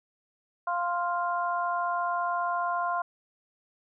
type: harmonic tone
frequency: 349.2 Hz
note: F4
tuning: in tune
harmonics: 2 / 3 / 4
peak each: -30 / -29 / -34 dBFS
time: 0.67-3.02 s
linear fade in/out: 5 ms
effects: none